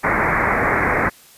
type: low-pass noise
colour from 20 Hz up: white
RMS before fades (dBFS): -18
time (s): 0.03-1.1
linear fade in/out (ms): 20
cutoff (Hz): 2200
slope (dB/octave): 96
effects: white hiss -47 dBFS RMS until 1.37 s + resampled to 32000 Hz